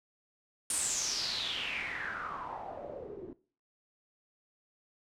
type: noise with low-pass filter sweep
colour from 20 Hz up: white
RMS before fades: -37 dBFS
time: 0.7-3.33 s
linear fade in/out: 2 ms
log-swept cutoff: 9400 to 330 Hz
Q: 6.2
effects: noise-tail reverb RT60 0.4 s tail -18 dB re dry